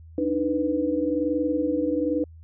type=tone cluster; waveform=sine; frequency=293.2 / 314.3 / 496.4 Hz; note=D4 / D#4 / B4; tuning=-3 / +18 / +9 cents; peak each=-26 dBFS; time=0.18-2.24 s; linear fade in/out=2 ms; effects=added 81 Hz sine -43 dBFS peak until 2.43 s